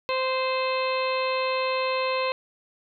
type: harmonic tone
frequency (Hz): 520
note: C5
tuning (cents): -11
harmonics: 1 / 2 / 3 / 4 / 5 / 6 / 7 / 8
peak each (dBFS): -26 / -28 / -41 / -36 / -32 / -41 / -41 / -36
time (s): 0.09-2.32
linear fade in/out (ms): 0
effects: none